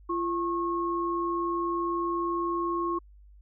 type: tone pair together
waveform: sine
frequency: 342.2 / 1088 Hz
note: F4 / C#6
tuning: -35 / -33 cents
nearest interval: octave + minor sixth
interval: 2002 cents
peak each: -29 / -29 dBFS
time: 0.09-2.99 s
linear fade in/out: 10 ms
effects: added 50 Hz sine -50 dBFS peak until 3.41 s